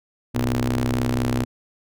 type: ring-modulated tone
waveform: sawtooth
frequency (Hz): 64.3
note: C2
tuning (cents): -30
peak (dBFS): -13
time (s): 0.34-1.45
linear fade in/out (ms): 20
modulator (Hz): 180
effects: none